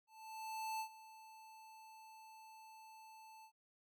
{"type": "tone with ADSR envelope", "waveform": "square", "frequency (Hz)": 880, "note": "A5", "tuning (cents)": 0, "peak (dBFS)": -40, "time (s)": [0.07, 3.52], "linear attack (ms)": 730, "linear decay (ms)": 83, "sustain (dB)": -17, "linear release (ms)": 78, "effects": []}